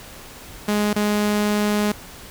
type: tone with dropouts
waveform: sawtooth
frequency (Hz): 208.4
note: G#3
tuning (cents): +6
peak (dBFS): -14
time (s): 0.68-1.92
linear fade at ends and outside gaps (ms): 5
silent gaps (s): 0.932-0.96
effects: pink hiss -40 dBFS RMS until 2.3 s